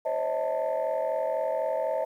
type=tone cluster; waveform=sine; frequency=522 / 566 / 638 / 890 Hz; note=C5 / C#5 / D#5 / A5; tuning=-4 / +36 / +43 / +20 cents; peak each=-30 / -32 / -27 / -33 dBFS; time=0.05-2.05 s; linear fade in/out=10 ms; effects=tanh soft clip ceiling -20 dBFS + 10-bit